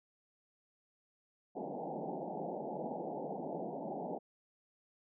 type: band-pass noise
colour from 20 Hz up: white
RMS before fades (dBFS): -41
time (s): 1.55-4.19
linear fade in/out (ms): 20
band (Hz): 150 to 850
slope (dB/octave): 96
effects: none